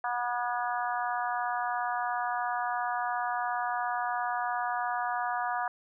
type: harmonic tone with a mistuned harmonic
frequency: 242.9 Hz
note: B3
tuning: 29 cents flat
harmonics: 3 / 4 / 5 / 6 / 7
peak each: -32 / -34 / -36 / -38 / -39 dBFS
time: 0.04-5.68 s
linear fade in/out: 2 ms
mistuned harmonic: 7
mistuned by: -18 cents
effects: none